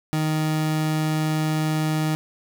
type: tone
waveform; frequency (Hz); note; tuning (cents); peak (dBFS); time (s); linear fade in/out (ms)
30% pulse; 155.56; D#3; 0; -18; 0.13-2.15; 0
effects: none